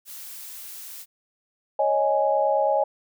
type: noise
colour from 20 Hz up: blue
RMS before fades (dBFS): -39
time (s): 0.05-1.06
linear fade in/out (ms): 50
type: chord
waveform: sine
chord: C# suspended second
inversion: none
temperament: just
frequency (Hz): 554.4 / 623.7 / 831.5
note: C#5 / D#5 / G#5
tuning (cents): 0 / +4 / +2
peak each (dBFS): -23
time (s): 1.79-2.84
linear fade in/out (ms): 5
effects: none